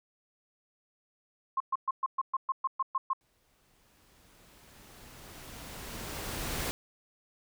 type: tone bursts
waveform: sine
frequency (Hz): 1065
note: C6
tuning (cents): +30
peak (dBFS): -26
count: 11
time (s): 1.57-3.133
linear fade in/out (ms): 5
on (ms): 33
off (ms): 120
type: noise with exponential growth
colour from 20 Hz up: pink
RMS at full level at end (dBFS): -33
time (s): 3.21-6.71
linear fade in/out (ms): 0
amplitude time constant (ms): 760
effects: none